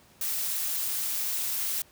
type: noise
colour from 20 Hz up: blue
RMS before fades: -30 dBFS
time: 0.21-1.82 s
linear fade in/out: 2 ms
effects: pink hiss -58 dBFS RMS until 1.91 s + high-pass 60 Hz 12 dB/octave